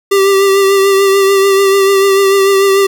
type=tone with vibrato; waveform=square; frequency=392 Hz; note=G4; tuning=in tune; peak=-7 dBFS; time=0.11-2.87 s; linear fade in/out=10 ms; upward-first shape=triangle; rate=6.8 Hz; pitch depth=32 cents each way; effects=8-bit